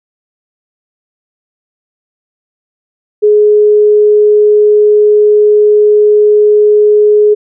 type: tone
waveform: sine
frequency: 420 Hz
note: G#4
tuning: 19 cents sharp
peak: -3 dBFS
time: 3.22-7.35 s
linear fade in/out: 20 ms
effects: none